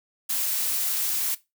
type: noise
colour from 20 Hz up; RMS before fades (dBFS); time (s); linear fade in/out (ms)
blue; -26; 0.29-1.35; 10
effects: noise-tail reverb RT60 0.2 s tail -17 dB re dry